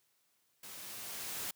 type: noise with level ramp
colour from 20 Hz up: white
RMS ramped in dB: -49 to -39 dBFS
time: 0.63-1.51 s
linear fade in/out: 5 ms
effects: white hiss -75 dBFS RMS until 1.55 s + high-pass 80 Hz 12 dB/octave